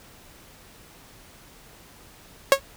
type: tone with exponential decay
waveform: sawtooth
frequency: 548 Hz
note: C#5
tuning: 20 cents flat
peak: -5 dBFS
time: 2.52-2.6 s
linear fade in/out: 1 ms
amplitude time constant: 17 ms
effects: pink hiss -50 dBFS RMS until 2.76 s